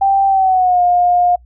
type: tone with pitch glide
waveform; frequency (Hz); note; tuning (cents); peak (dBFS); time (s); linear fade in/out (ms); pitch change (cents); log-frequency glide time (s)
sine; 784 to 710.7; G5 to F5; 0 to +30; -9; 0.01-1.36; 10; -170; 0.27-0.82
effects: noise-tail reverb RT60 0.1 s tail -26 dB re dry + added 60 Hz sine -41 dBFS peak until 1.45 s